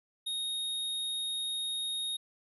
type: tone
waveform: square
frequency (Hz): 3729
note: A#7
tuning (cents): 0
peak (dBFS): -33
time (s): 0.26-2.17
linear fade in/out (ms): 10
effects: resampled to 32000 Hz